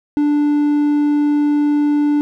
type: tone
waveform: triangle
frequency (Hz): 293.7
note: D4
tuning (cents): 0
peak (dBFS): -10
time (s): 0.17-2.21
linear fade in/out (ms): 0
effects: none